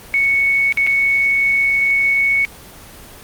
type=tone with dropouts; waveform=sine; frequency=2217 Hz; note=C#7; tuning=in tune; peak=-12 dBFS; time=0.14-2.45 s; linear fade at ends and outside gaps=0 ms; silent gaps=0.724-0.773 / 0.866-0.872 s; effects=pink hiss -38 dBFS RMS until 3.23 s + Opus 24 kbps